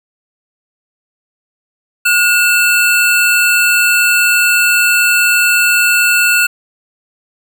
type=tone pair together; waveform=square; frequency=1442 / 2671 Hz; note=F#6 / E7; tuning=-45 / +22 cents; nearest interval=major seventh; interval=1067 cents; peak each=-12 dBFS; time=2.05-6.47 s; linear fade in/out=10 ms; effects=8-bit